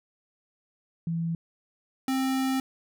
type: tone pair in turn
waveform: sine / square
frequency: 166.3 / 264 Hz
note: E3 / C4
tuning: +16 / +16 cents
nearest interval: minor sixth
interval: 800 cents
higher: second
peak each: -26 / -25 dBFS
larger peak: second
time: 1.07-1.35 / 2.08-2.6 s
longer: second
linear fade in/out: 2 ms
effects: none